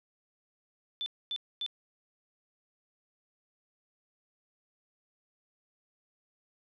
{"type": "tone bursts", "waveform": "sine", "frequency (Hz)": 3520, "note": "A7", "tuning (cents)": 0, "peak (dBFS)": -32, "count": 3, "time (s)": [1.01, 1.663], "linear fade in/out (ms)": 0, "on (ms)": 51, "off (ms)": 250, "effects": []}